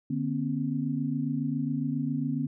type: tone cluster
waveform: sine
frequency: 149.6 / 241.3 / 268.6 Hz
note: D3 / B3 / C4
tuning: +32 / -40 / +46 cents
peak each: -31 dBFS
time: 0.1-2.47 s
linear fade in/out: 5 ms
effects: none